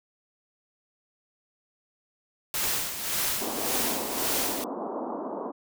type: noise with tremolo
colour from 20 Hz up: white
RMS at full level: -27 dBFS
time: 2.54-4.64 s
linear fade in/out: 0 ms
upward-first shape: sine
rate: 1.8 Hz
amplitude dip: 60%
type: band-pass noise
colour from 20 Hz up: pink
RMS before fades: -34 dBFS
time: 3.4-5.52 s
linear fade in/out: 20 ms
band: 220 to 1100 Hz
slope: 48 dB/octave
effects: none